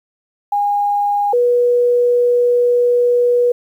sine tone pair in turn, 817 / 485.8 Hz, G#5 / B4, -29 / -29 cents, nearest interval major sixth, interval 900 cents, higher first, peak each -13 / -10 dBFS, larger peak second, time 0.52-1.33 / 1.33-3.52 s, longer second, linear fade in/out 5 ms, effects 8-bit

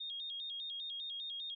sine tone with vibrato, 3465 Hz, A7, 27 cents flat, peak -40 dBFS, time 0-1.55 s, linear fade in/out 10 ms, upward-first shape square, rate 5 Hz, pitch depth 100 cents each way, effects none

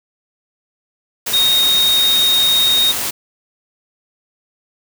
sine tone in noise, 3724 Hz, A#7, 2 cents flat, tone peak -11 dBFS, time 1.33-2.92 s, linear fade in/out 10 ms, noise white, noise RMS -21 dBFS, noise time 1.26-3.11 s, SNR +7 dB, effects none

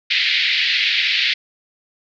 pink band-pass noise, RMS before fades -18 dBFS, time 0.1-1.34 s, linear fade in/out 10 ms, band 1900 to 4400 Hz, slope 48 dB/octave, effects none

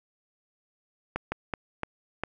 slowing click train, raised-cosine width 0.5 ms, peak -14 dBFS, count 5, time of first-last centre 1.16-2.236 s, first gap 160 ms, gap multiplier 1.36, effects none

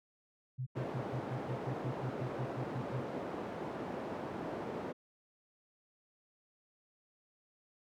sine tone bursts, 128.3 Hz, C3, 34 cents flat, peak -35 dBFS, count 14, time 0.58-3.006 s, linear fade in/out 20 ms, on 86 ms, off 94 ms
white band-pass noise, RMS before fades -41 dBFS, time 0.75-4.93 s, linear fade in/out 20 ms, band 150 to 600 Hz, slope 12 dB/octave
effects none

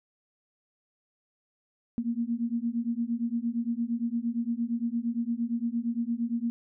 sine beating tone pair, 230 / 238.7 Hz, A#3 / A#3, -23 / +41 cents, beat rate 8.7 Hz, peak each -30 dBFS, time 1.98-6.5 s, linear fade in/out 0 ms, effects none

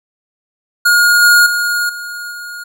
square tone with level steps, 1431 Hz, F6, 42 cents sharp, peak -8 / -6 / -14 / -24 / -26 dBFS, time 0.85-2.64 s, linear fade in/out 10 ms, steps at 1.22 / 1.46 / 1.89 / 2.31 s, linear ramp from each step 5 ms, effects none

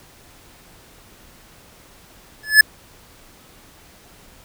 square tone with exponential growth, 1722 Hz, A6, 38 cents flat, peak -3 dBFS, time 2.43-2.61 s, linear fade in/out 5 ms, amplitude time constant 39 ms, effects pink hiss -48 dBFS RMS until 4.44 s

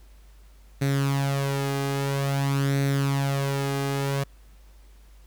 sawtooth tone with flanger, 138.59 Hz, C#3, in tune, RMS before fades -25 dBFS, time 0.81-4.24 s, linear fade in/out 10 ms, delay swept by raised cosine 0.49 to 2.49 ms, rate 0.5 Hz, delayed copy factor +0.6, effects added 50 Hz sine -48 dBFS peak until 5.26 s + pink hiss -61 dBFS RMS until 5.26 s

